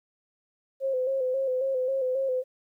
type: tone with vibrato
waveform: sine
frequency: 523.3 Hz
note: C5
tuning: in tune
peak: -24 dBFS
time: 0.8-2.44 s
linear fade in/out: 50 ms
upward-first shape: square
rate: 3.7 Hz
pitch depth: 46 cents each way
effects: 11-bit